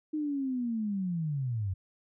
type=linear sweep; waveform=sine; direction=down; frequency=311.1 to 89.5 Hz; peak=-29 dBFS; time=0.13-1.74 s; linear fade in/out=10 ms; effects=none